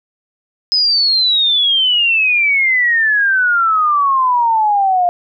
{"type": "exponential sweep", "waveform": "sine", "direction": "down", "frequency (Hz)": [5100, 698.5], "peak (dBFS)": -10, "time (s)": [0.72, 5.09], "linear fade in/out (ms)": 0, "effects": []}